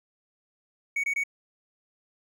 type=tone bursts; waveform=triangle; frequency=2234 Hz; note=C#7; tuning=13 cents sharp; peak=-23 dBFS; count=3; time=0.96-1.237 s; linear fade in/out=5 ms; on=77 ms; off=23 ms; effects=none